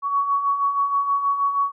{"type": "beating tone pair", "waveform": "sine", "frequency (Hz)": [1117, 1123.3], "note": ["C#6", "C#6"], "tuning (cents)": [13, 23], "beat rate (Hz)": 6.3, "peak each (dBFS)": [-27, -19], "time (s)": [0.02, 1.72], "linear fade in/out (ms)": 50, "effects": []}